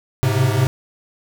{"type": "tone cluster", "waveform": "square", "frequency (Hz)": [106, 128.4, 133.4], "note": ["G#2", "C3", "C3"], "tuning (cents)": [36, -32, 34], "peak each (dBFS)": -20, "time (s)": [0.23, 0.67], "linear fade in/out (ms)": 0, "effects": []}